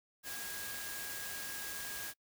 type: tone in noise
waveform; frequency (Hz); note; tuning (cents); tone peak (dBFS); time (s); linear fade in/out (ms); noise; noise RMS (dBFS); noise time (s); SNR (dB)
sine; 1639; G#6; -23; -47; 0.23-2.14; 50; white; -43; 0.23-2.14; -7
effects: noise-tail reverb RT60 0.1 s tail -24 dB re dry